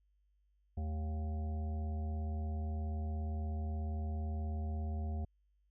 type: harmonic tone with a mistuned harmonic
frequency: 78.1 Hz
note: D#2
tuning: 7 cents sharp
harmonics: 1 / 3 / 5 / 7 / 9 / 10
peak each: -35 / -46 / -54 / -58 / -52 / -61 dBFS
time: 0.77-5.25 s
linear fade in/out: 5 ms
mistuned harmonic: 3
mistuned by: -130 cents
effects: added 50 Hz sine -70 dBFS peak until 5.7 s